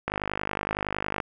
click train, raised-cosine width 0.5 ms, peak -12 dBFS, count 58, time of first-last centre 0.08-1.202 s, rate 50.8 Hz, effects none

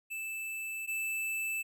square tone pair in turn, 2637 / 2637 Hz, E7 / E7, 0 / 0 cents, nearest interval unison, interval 0 cents, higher neither, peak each -37 / -33 dBFS, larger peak second, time 0.1-0.87 / 0.87-1.63 s, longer first, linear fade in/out 20 ms, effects none

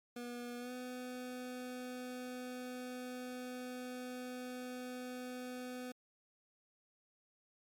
25% pulse tone with pitch glide, 242 to 250.7 Hz, B3 to B3, -35 to +26 cents, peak -39 dBFS, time 0.16-5.92 s, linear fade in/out 5 ms, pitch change +61 cents, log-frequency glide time 0.58-0.72 s, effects MP3 96 kbps

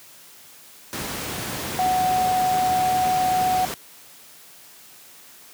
sine tone in noise, 740 Hz, F#5, in tune, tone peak -18 dBFS, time 1.79-3.65 s, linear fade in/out 0 ms, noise pink, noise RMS -29 dBFS, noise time 0.93-3.74 s, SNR +8 dB, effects white hiss -47 dBFS RMS until 5.53 s + high-pass 100 Hz 12 dB/octave

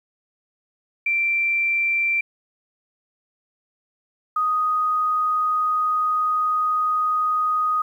sine tone pair in turn, 2352 / 1245.9 Hz, D7 / D#6, +2 / +2 cents, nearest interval major seventh, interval 1100 cents, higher first, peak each -18 dBFS, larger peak neither, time 1.06-2.21 / 4.36-7.82 s, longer second, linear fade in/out 5 ms, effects 9-bit

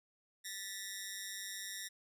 10% pulse ring-modulated tone, 1860 Hz, A#6, 4 cents flat, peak -30 dBFS, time 0.44-1.89 s, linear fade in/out 20 ms, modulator 98.1 Hz, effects none

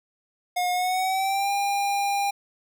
square tone with pitch glide, 719 to 802.4 Hz, F#5 to G5, -50 to +40 cents, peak -23 dBFS, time 0.56-2.31 s, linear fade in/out 10 ms, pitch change +190 cents, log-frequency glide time 0.72-1.51 s, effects none

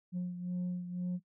sine beating tone pair, 178.7 / 180.7 Hz, F3 / F#3, +40 / -41 cents, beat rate 2 Hz, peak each -33 / -39 dBFS, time 0.12-1.2 s, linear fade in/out 50 ms, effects noise-tail reverb RT60 0.1 s tail -22 dB re dry + tanh soft clip ceiling -31 dBFS

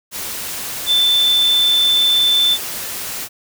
sine tone in noise, 3532 Hz, A7, 6 cents sharp, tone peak -11 dBFS, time 0.86-2.58 s, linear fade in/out 50 ms, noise white, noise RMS -26 dBFS, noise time 0.11-3.29 s, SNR +12 dB, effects none

